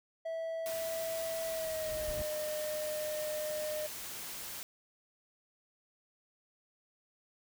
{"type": "tone with pitch glide", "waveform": "triangle", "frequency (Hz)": [654, 610.2], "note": ["E5", "D#5"], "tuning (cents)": [-14, -34], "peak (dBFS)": -33, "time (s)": [0.25, 3.87], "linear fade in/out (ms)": 10, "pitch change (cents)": -120, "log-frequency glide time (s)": [1.47, 2.12]}
{"type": "noise", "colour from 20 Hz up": "white", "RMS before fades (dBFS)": -43, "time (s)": [0.66, 4.63], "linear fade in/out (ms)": 0}
{"type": "noise with exponential growth", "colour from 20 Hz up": "brown", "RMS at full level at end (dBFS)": -39, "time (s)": [1.11, 2.22], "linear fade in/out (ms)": 0, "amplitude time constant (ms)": 240}
{"effects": []}